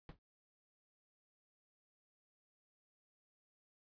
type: noise with exponential decay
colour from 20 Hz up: brown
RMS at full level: -44 dBFS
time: 0.09-0.19 s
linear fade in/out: 1 ms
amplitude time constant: 20 ms
effects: resampled to 11025 Hz